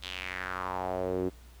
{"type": "tone with band-pass filter sweep", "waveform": "sawtooth", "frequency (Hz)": 92.1, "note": "F#2", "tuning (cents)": -7, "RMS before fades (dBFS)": -34, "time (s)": [0.02, 1.3], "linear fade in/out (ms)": 20, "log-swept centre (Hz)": [3600, 330], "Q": 3.2, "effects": ["added 60 Hz sine -49 dBFS peak until 1.6 s", "pink hiss -59 dBFS RMS until 1.6 s"]}